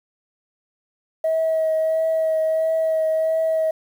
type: tone with vibrato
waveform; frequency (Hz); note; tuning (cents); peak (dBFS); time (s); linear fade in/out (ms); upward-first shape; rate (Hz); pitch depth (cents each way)
sine; 640; D#5; +49; -16; 1.24-3.71; 5; triangle; 1.5; 17
effects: tanh soft clip ceiling -14 dBFS + 8-bit